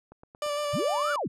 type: click train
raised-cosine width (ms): 1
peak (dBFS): -34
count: 4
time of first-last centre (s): 0.12-0.463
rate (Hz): 8.74
type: tone with vibrato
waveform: 30% pulse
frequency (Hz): 587.3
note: D5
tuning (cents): 0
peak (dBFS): -25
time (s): 0.42-1.16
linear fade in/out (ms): 2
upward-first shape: square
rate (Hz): 6.6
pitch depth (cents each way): 17
type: linear two-way sweep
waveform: sine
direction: up then down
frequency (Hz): 86.9 to 1484 to 86.9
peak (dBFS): -27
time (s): 0.73-1.28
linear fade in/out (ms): 10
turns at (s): 1.12
effects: low-pass 10000 Hz 12 dB/octave